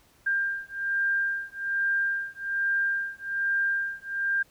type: beating tone pair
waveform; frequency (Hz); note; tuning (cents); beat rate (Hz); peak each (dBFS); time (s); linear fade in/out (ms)
sine; 1594 / 1595.2; G6 / G6; +28 / +30; 1.2; -28; 0.26-4.43; 10
effects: pink hiss -61 dBFS RMS until 4.5 s